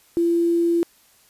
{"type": "tone with quantisation", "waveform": "sine", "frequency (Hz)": 339.8, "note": "F4", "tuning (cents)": -47, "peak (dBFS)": -16, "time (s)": [0.17, 0.83], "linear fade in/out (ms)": 0, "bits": 7, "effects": ["white hiss -56 dBFS RMS until 1.29 s", "resampled to 32000 Hz"]}